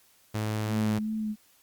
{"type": "tone", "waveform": "sawtooth", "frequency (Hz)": 107.7, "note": "A2", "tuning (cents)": -37, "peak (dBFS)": -24, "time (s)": [0.34, 0.99], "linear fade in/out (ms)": 10}
{"type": "tone with vibrato", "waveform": "sine", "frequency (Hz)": 215.6, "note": "A3", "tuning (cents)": -35, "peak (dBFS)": -28, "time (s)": [0.66, 1.36], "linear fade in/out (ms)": 50, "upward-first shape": "sine", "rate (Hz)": 2.6, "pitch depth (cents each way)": 25}
{"effects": ["white hiss -62 dBFS RMS until 1.62 s", "Opus 48 kbps"]}